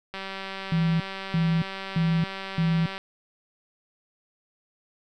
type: click train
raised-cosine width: 0.3 ms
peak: -19 dBFS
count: 549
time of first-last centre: 0.14-2.979 s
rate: 193 Hz
type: tone bursts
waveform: sine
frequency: 165.4 Hz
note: E3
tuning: 6 cents sharp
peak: -20 dBFS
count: 4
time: 0.72-2.86 s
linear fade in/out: 2 ms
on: 280 ms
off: 340 ms
effects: none

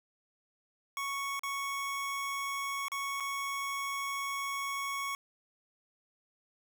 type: tone with dropouts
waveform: 25% pulse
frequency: 1108.7 Hz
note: C#6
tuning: in tune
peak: -30 dBFS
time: 0.97-5.15 s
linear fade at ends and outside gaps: 1 ms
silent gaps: 1.394-1.434 / 2.883-2.918 / 3.201-3.205 s
effects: none

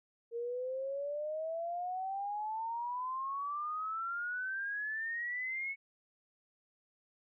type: exponential sweep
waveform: sine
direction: up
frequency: 461.7 to 2217 Hz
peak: -35 dBFS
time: 0.31-5.76 s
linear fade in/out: 50 ms
effects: none

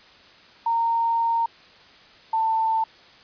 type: tone pair in turn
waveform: sine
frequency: 922 / 892.1 Hz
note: A#5 / A5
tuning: -19 / +24 cents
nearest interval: minor second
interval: 57 cents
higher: first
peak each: -19 dBFS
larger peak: neither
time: 0.66-1.46 / 2.33-2.84 s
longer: first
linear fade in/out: 5 ms
effects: white hiss -50 dBFS RMS until 3.23 s + resampled to 11025 Hz

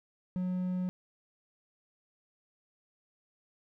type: tone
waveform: triangle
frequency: 182.4 Hz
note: F#3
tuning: 24 cents flat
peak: -28 dBFS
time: 0.36-0.89 s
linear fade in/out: 0 ms
effects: none

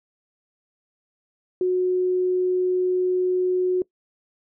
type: tone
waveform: sine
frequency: 365.8 Hz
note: F#4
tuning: 20 cents flat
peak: -18 dBFS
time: 1.61-3.82 s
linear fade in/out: 2 ms
effects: noise-tail reverb RT60 0.1 s tail -22 dB re dry

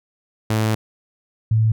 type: tone pair in turn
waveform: sawtooth / sine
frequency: 109.3 / 110.57 Hz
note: A2 / A2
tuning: -11 / +9 cents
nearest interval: unison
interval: 20 cents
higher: second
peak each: -13 dBFS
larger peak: neither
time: 0.5-0.75 / 1.51-1.72 s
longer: first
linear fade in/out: 5 ms
effects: none

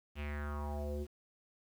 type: tone with low-pass filter sweep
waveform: square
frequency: 73.42 Hz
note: D2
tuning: in tune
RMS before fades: -39 dBFS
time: 0.15-1.07 s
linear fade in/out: 50 ms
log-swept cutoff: 2900 to 370 Hz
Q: 4.6
effects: 10-bit

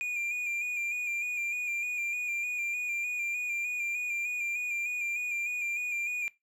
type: tone with vibrato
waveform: triangle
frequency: 2419 Hz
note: D#7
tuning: 49 cents flat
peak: -28 dBFS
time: 0.01-6.28 s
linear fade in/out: 0 ms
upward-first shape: square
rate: 3.3 Hz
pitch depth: 29 cents each way
effects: noise-tail reverb RT60 0.2 s tail -20 dB re dry

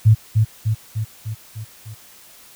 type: tone with echo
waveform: sine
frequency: 109.3 Hz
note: A2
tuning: 11 cents flat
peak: -7 dBFS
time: 0.05-0.15 s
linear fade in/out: 20 ms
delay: 300 ms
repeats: 6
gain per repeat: -4 dB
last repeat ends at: 1.95 s
effects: white hiss -46 dBFS RMS until 2.55 s

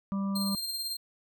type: harmonic tone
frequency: 196.6 Hz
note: G3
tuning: 5 cents sharp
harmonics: 1 / 3 / 5 / 6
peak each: -28 / -46 / -46 / -43 dBFS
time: 0.12-0.55 s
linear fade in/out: 0 ms
type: tone with tremolo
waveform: sawtooth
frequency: 4186 Hz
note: C8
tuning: in tune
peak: -28 dBFS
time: 0.35-0.97 s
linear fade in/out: 10 ms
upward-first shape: sine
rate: 18 Hz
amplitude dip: 40%
effects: none

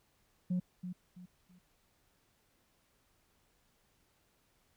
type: tone with echo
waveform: sine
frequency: 180.4 Hz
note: F#3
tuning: 44 cents flat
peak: -28 dBFS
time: 0.5-0.6 s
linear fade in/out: 10 ms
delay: 330 ms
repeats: 3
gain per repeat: -10 dB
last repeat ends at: 1.59 s
effects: tanh soft clip ceiling -28 dBFS + pink hiss -73 dBFS RMS until 4.76 s

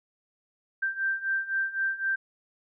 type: beating tone pair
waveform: sine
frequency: 1568 / 1571.9 Hz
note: G6 / G6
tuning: 0 / +4 cents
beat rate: 3.9 Hz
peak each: -31 / -28 dBFS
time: 0.82-2.16 s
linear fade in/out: 10 ms
effects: none

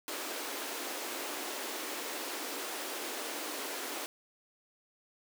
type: high-pass noise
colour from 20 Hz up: pink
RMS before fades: -39 dBFS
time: 0.08-4.06 s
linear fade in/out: 0 ms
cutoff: 270 Hz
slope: 48 dB/octave
effects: none

